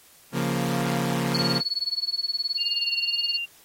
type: chord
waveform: sawtooth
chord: Bb minor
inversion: first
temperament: equal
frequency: 138.59 / 174.61 / 233.1 Hz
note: Db3 / F3 / Bb3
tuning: 0 / 0 / 0 cents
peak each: -24 dBFS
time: 0.32-1.62 s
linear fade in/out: 50 ms
type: tone with tremolo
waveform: sine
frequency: 4401 Hz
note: C#8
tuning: 13 cents flat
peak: -21 dBFS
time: 1.34-3.38 s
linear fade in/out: 5 ms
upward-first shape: sine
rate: 19 Hz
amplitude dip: 95%
type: tone with vibrato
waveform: sine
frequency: 2794 Hz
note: F7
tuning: in tune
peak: -27 dBFS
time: 2.57-3.46 s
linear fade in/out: 20 ms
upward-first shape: triangle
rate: 1.9 Hz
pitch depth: 14 cents each way
effects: white hiss -54 dBFS RMS until 3.64 s + AAC 48 kbps